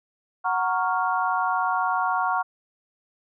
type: chord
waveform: sine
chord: Gb major seventh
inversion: none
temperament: equal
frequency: 740 / 932.3 / 1108.7 / 1396.9 Hz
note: Gb5 / Bb5 / Db6 / F6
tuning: 0 / 0 / 0 / 0 cents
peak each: -26 / -27 / -26 / -28 dBFS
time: 0.44-2.43 s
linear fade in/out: 20 ms
effects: none